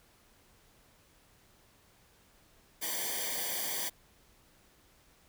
white noise with comb filter, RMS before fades -35 dBFS, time 2.81-3.9 s, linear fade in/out 20 ms, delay 0.75 ms, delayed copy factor -1, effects pink hiss -64 dBFS RMS until 5.28 s

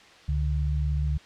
sine tone pair together, 70.4 / 147.16 Hz, C#2 / D3, +27 / +4 cents, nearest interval octave + minor second, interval 1277 cents, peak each -24 / -29 dBFS, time 0.28-1.18 s, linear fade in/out 10 ms, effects white hiss -51 dBFS RMS until 1.25 s + low-pass 4000 Hz 12 dB/octave

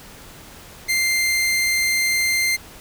sawtooth tone, 2093 Hz, C7, in tune, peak -14 dBFS, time 0.88-2.57 s, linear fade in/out 20 ms, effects pink hiss -42 dBFS RMS until 2.8 s

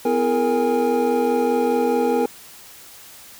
triangle tone cluster, 251.9 / 331.8 / 422.6 / 467.5 / 820 Hz, B3 / E4 / G#4 / A#4 / G#5, +34 / +11 / +30 / +5 / -22 cents, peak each -21 / -26 / -23 / -18 / -22 dBFS, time 0.05-2.26 s, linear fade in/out 5 ms, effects white hiss -43 dBFS RMS until 3.39 s

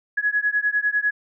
sine beating tone pair, 1675 / 1685 Hz, G#6 / G#6, +14 / +25 cents, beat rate 10 Hz, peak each -22 dBFS, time 0.17-1.11 s, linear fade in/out 10 ms, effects none

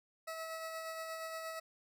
20% pulse tone with tremolo, 647 Hz, E5, 32 cents flat, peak -35 dBFS, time 0.27-1.6 s, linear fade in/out 10 ms, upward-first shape sine, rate 8.5 Hz, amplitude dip 30%, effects none

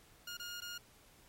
15% pulse tone with dropouts, 1423 Hz, F6, 32 cents sharp, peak -36 dBFS, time 0.27-0.78 s, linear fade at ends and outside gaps 5 ms, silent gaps 0.371-0.396 / 0.605-0.618 s, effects pink hiss -63 dBFS RMS until 1.28 s + MP3 64 kbps

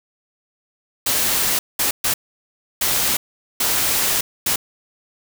white noise bursts at uneven times, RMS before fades -19 dBFS, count 6, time 1.06-1.59 / 1.79-1.91 / 2.04-2.14 / 2.81-3.17 / 3.6-4.21 / 4.46-4.56 s, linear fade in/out 5 ms, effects none

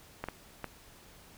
clicks, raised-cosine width 0.5 ms, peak -20 / -21 / -21 dBFS, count 3, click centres 0.24 / 0.286 / 0.643 s, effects pink hiss -56 dBFS RMS until 1.37 s

